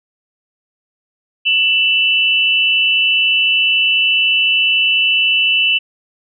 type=tone pair together; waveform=sine; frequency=2669 / 2965 Hz; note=E7 / F#7; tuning=+21 / +3 cents; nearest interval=major second; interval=182 cents; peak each=-13 / -14 dBFS; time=1.45-5.79 s; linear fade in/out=20 ms; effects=none